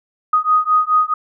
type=beating tone pair; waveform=sine; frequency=1244.5 / 1249.2 Hz; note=D#6 / D#6; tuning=0 / +7 cents; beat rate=4.7 Hz; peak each=-15 dBFS; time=0.33-1.14 s; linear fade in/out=5 ms; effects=none